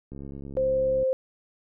click train, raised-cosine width 3 ms, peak -27 dBFS, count 64, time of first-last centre 0.12-1.029 s, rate 69.3 Hz
sine tone, 523.3 Hz, C5, in tune, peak -21 dBFS, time 0.57-1.13 s, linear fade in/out 0 ms
effects none

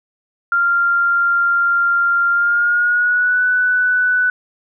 sine tone with pitch glide, 1391 to 1490.8 Hz, F6 to F#6, -7 to +13 cents, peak -12 dBFS, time 0.52-4.3 s, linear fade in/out 2 ms, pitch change +120 cents, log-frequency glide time 2.3-3.43 s, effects none

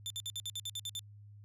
sawtooth tone bursts, 3548 Hz, A7, 14 cents sharp, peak -34 dBFS, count 10, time 0.06-0.993 s, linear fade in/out 0 ms, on 42 ms, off 57 ms, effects added 103 Hz sine -51 dBFS peak until 1.44 s + resampled to 32000 Hz

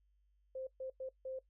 sine tone bursts at uneven times, 523.3 Hz, C5, in tune, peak -40 dBFS, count 4, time 0.55-0.67 / 0.8-0.9 / 1-1.09 / 1.25-1.39 s, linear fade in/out 5 ms, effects noise-tail reverb RT60 0.1 s tail -19 dB re dry + added 50 Hz sine -70 dBFS peak until 1.49 s

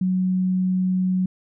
sine tone, 185 Hz, F#3, in tune, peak -18 dBFS, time 0.01-1.26 s, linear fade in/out 5 ms, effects none

